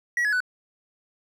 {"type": "tone with pitch steps", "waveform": "triangle", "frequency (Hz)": [1923, 1693.5, 1491.4], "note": ["B6", "G#6", "F#6"], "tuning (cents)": [-47, 33, 13], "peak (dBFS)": -19, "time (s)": [0.17, 0.404], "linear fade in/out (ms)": 2, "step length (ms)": 78, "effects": []}